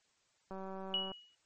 click train, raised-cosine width 1 ms, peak -32 dBFS, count 117, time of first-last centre 0.51-1.117 s, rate 191 Hz
sine tone with exponential decay, 2916 Hz, F#7, 26 cents flat, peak -29 dBFS, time 0.94-1.35 s, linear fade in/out 1 ms, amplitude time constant 88 ms
effects white hiss -74 dBFS RMS until 1.45 s + MP3 32 kbps

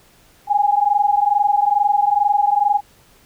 sine tone pair together, 809.7 / 832 Hz, G#5 / G#5, -44 / +3 cents, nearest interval unison, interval 47 cents, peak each -16 dBFS, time 0.47-2.81 s, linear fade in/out 50 ms, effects pink hiss -52 dBFS RMS until 3.25 s

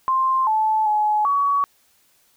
sine tone with pitch steps, 1051 / 870 / 847 / 1128 Hz, C6 / A5 / G#5 / C#6, +7 / -20 / +34 / +30 cents, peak -16 dBFS, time 0.08-1.64 s, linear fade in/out 0 ms, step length 390 ms, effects white hiss -60 dBFS RMS until 2.36 s

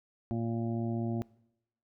harmonic tone, 115.3 Hz, A#2, 19 cents flat, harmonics 1 / 2 / 3 / 5 / 6 / 7, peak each -34 / -33 / -38 / -47 / -44 / -53 dBFS, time 0.31-1.22 s, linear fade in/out 0 ms, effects noise-tail reverb RT60 0.8 s tail -22 dB re dry

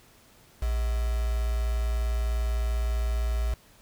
sine tone with quantisation, 57.7 Hz, A#1, 17 cents flat, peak -24 dBFS, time 0.62-3.54 s, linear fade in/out 5 ms, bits 6, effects pink hiss -57 dBFS RMS until 3.81 s

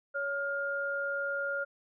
sine tone pair together, 560 / 1411.1 Hz, C#5 / F6, +18 / +17 cents, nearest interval octave + major third, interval 1599 cents, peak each -35 / -32 dBFS, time 0.14-1.65 s, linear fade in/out 20 ms, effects none

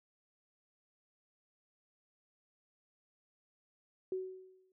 sine tone with exponential decay, 374.3 Hz, F#4, 20 cents sharp, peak -32 dBFS, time 4.12-4.72 s, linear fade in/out 2 ms, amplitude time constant 130 ms, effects none

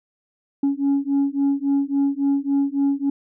sine beating tone pair, 277.2 / 280.8 Hz, C#4 / C#4, 0 / +22 cents, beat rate 3.6 Hz, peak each -19 dBFS, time 0.63-3.1 s, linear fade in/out 5 ms, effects tanh soft clip ceiling -14 dBFS

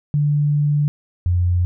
sine tone pair in turn, 146.83 / 88.58 Hz, D3 / F2, 0 / +25 cents, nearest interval major sixth, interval 875 cents, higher first, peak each -14 dBFS, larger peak neither, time 0.14-0.88 / 1.26-1.65 s, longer first, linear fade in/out 0 ms, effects none

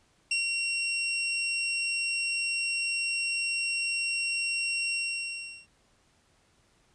sawtooth tone with ADSR envelope, 2742 Hz, F7, 32 cents flat, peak -21 dBFS, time 0.31-5.67 s, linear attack 4 ms, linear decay 130 ms, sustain -3 dB, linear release 730 ms, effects pink hiss -66 dBFS RMS until 6.94 s + resampled to 22050 Hz

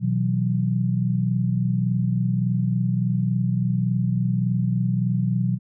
sine chord, B suspended fourth, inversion none, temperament equal with one note detuned, 123.47 / 161.52 / 185 Hz, B2 / E3 / F#3, 0 / -35 / 0 cents, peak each -22 / -27 / -23 dBFS, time 0-5.59 s, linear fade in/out 50 ms, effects none

